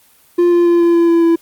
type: tone with pitch steps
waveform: triangle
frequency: 349.2 / 346.6 / 344 / 341.4 / 338.9 / 336.3 / 333.8 Hz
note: F4 / F4 / F4 / F4 / E4 / E4 / E4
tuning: 0 / -13 / -26 / -39 / +48 / +35 / +22 cents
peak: -6 dBFS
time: 0.38-1.36 s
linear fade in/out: 10 ms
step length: 140 ms
effects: white hiss -50 dBFS RMS until 1.41 s + Opus 24 kbps